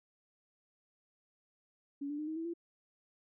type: tone with pitch steps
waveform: sine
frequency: 282.4 / 293 / 304.1 / 315.5 / 327.4 / 339.7 Hz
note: C#4 / D4 / D#4 / D#4 / E4 / F4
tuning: +32 / -4 / -40 / +24 / -12 / -48 cents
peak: -36 dBFS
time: 2.01-2.538 s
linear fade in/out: 10 ms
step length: 88 ms
effects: none